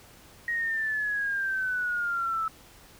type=exponential sweep; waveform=sine; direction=down; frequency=1889 to 1305 Hz; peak=-26 dBFS; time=0.48-2.48 s; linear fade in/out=2 ms; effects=pink hiss -53 dBFS RMS until 2.99 s